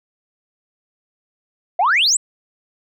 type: exponential sweep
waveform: sine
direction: up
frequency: 659.3 to 8372 Hz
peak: -11 dBFS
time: 1.79-2.17 s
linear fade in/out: 5 ms
effects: tanh soft clip ceiling -9 dBFS